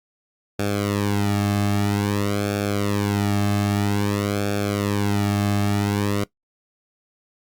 sawtooth tone with flanger, 101.8 Hz, G#2, 34 cents flat, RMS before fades -22 dBFS, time 0.59-6.24 s, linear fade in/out 5 ms, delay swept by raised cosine 1 to 2.1 ms, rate 0.51 Hz, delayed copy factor -0.95, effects noise-tail reverb RT60 0.1 s tail -19 dB re dry + Opus 48 kbps

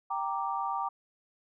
sine chord, G minor, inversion none, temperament equal, 784 / 932.3 / 1174.7 Hz, G5 / Bb5 / D6, 0 / 0 / 0 cents, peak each -34 dBFS, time 0.1-0.89 s, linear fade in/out 10 ms, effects none

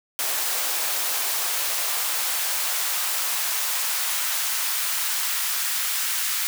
white noise with high-pass filter sweep, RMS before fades -25 dBFS, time 0.19-6.47 s, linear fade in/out 0 ms, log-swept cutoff 540 to 1400 Hz, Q 1, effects none

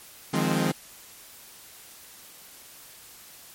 sawtooth chord, F minor seventh, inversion third, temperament equal with one note detuned, 153.69 / 174.61 / 207.7 / 261.6 Hz, Eb3 / F3 / Ab3 / C4, -21 / 0 / 0 / 0 cents, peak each -24 dBFS, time 0.33-0.72 s, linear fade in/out 10 ms, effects white hiss -48 dBFS RMS until 3.54 s + MP3 64 kbps

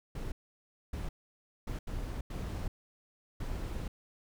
brown noise bursts at uneven times, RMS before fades -37 dBFS, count 6, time 0.15-0.32 / 0.93-1.09 / 1.67-1.79 / 1.87-2.21 / 2.3-2.68 / 3.4-3.88 s, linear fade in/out 5 ms, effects none

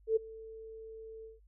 sine tone with ADSR envelope, 444.1 Hz, A4, 16 cents sharp, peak -22 dBFS, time 0.07-1.4 s, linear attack 92 ms, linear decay 13 ms, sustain -22 dB, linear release 160 ms, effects noise-tail reverb RT60 0.1 s tail -25 dB re dry + added 50 Hz sine -59 dBFS peak until 1.47 s

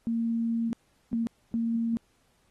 sine tone bursts at uneven times, 230 Hz, A#3, 23 cents flat, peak -25 dBFS, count 3, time 0.07-0.73 / 1.13-1.27 / 1.54-1.97 s, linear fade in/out 0 ms, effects pink hiss -69 dBFS RMS until 2.5 s + AAC 32 kbps

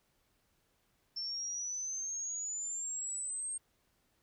sine exponential sweep, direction up, 5360 to 8550 Hz, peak -36 dBFS, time 1.16-3.58 s, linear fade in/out 10 ms, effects pink hiss -75 dBFS RMS until 4.22 s

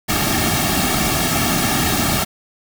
pink noise with comb filter, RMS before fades -18 dBFS, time 0.08-2.25 s, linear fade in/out 20 ms, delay 2 ms, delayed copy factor -0.8, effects none

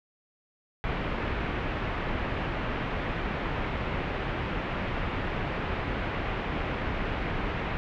pink low-pass noise, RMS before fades -31 dBFS, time 0.84-7.77 s, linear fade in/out 0 ms, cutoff 2700 Hz, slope 24 dB/octave, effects none

